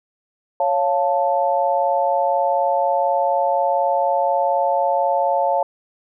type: chord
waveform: sine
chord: Db augmented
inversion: none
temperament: equal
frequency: 554.4 / 698.5 / 880 Hz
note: Db5 / F5 / A5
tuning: 0 / 0 / 0 cents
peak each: -20 dBFS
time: 0.6-5.63 s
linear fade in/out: 2 ms
effects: none